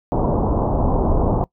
pink low-pass noise, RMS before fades -18 dBFS, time 0.12-1.44 s, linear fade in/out 0 ms, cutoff 1000 Hz, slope 48 dB/octave, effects noise-tail reverb RT60 0.1 s tail -22 dB re dry

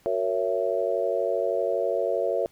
sine chord, F# dominant seventh, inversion none, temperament just, 370 / 462.5 / 555 / 666 Hz, F#4 / A#4 / C#5 / E5, 0 / -14 / +2 / +18 cents, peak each -31 / -28 / -27 / -28 dBFS, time 0.06-2.46 s, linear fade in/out 0 ms, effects pink hiss -60 dBFS RMS until 2.51 s

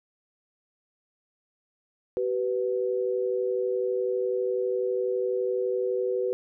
sine tone pair together, 381.9 / 493.9 Hz, G4 / B4, -45 / 0 cents, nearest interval major third, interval 445 cents, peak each -27 dBFS, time 2.17-6.33 s, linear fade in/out 0 ms, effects none

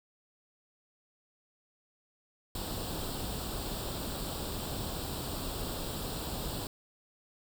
pink noise with comb filter, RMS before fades -37 dBFS, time 2.55-6.67 s, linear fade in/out 2 ms, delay 0.24 ms, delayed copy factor +0.7, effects none

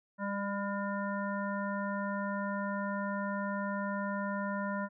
harmonic tone with a mistuned harmonic, 200 Hz, G3, 35 cents sharp, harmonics 1 / 3 / 5 / 7 / 9, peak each -35 / -39 / -39 / -41 / -45 dBFS, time 0.18-4.89 s, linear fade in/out 50 ms, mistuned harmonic 7, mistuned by +25 cents, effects none

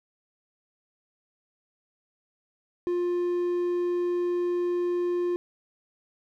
triangle tone, 352.4 Hz, F4, 16 cents sharp, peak -22 dBFS, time 2.87-5.36 s, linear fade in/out 0 ms, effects none

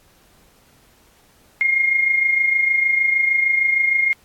sine tone with amplitude modulation, 2134 Hz, C7, 34 cents sharp, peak -12 dBFS, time 1.61-4.13 s, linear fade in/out 0 ms, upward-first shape sine, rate 26.5 Hz, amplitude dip 55%, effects pink hiss -55 dBFS RMS until 4.24 s + AAC 64 kbps

